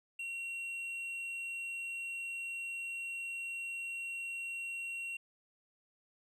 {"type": "tone with tanh clipping", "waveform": "sine", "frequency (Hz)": 2739, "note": "F7", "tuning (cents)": -34, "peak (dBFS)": -39, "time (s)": [0.19, 5.17], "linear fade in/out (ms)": 5, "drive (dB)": 5, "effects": []}